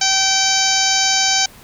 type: harmonic tone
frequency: 773 Hz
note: G5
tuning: 24 cents flat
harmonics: 1 / 2 / 3 / 4 / 5 / 6 / 7 / 8 / 9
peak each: -22 / -24 / -24 / -23 / -24 / -21 / -22 / -19 / -24 dBFS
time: 0.01-1.46 s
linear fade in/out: 5 ms
effects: pink hiss -43 dBFS RMS until 1.63 s